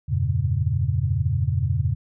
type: chord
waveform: sine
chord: E diminished seventh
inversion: none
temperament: equal with one note detuned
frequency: 84.58 / 98 / 116.54 / 138.59 Hz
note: E2 / G2 / Bb2 / Db3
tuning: +45 / 0 / 0 / 0 cents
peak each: -25 dBFS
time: 0.08-1.95 s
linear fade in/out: 20 ms
effects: none